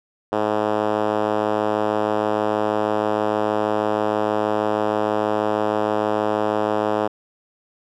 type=tone with band-pass filter; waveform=5% pulse; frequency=106.3 Hz; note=G#2; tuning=41 cents sharp; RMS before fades=-21 dBFS; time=0.32-7.08 s; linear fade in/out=10 ms; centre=500 Hz; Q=0.92; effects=none